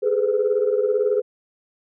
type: tone cluster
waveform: sine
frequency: 411.1 / 429.2 / 504 Hz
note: G#4 / A4 / B4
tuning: -18 / -43 / +35 cents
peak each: -21 dBFS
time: 0.02-1.22 s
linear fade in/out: 20 ms
effects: tanh soft clip ceiling -10 dBFS